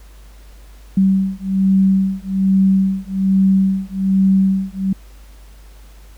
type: beating tone pair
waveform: sine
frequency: 191.5 / 192.7 Hz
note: G3 / G3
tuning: -40 / -29 cents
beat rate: 1.2 Hz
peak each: -15 dBFS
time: 0.97-4.93 s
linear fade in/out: 5 ms
effects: added 50 Hz sine -38 dBFS peak until 6.17 s + pink hiss -50 dBFS RMS until 6.17 s